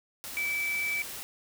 sine tone in noise, 2310 Hz, D7, 29 cents flat, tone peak -28 dBFS, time 0.37-1.02 s, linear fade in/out 0 ms, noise white, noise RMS -40 dBFS, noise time 0.24-1.23 s, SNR +9 dB, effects none

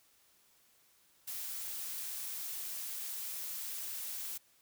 blue noise, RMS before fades -41 dBFS, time 1.27-4.38 s, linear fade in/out 10 ms, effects white hiss -68 dBFS RMS until 4.61 s

